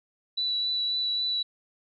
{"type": "tone with vibrato", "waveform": "sine", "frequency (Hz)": 3951, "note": "B7", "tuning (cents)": 0, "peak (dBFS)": -25, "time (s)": [0.37, 1.43], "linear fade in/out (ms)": 10, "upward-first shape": "triangle", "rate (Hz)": 3.7, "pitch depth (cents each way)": 14, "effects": []}